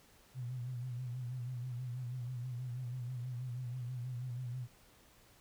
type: tone with vibrato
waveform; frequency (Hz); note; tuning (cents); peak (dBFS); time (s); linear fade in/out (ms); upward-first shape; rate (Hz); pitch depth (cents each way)
sine; 124.3; B2; +12; -38; 0.34-4.68; 50; sine; 6.2; 68
effects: pink hiss -64 dBFS RMS until 5.4 s